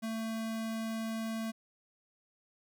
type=tone; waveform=square; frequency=223.6 Hz; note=A3; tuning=28 cents sharp; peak=-35 dBFS; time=0.02-1.52 s; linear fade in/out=20 ms; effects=none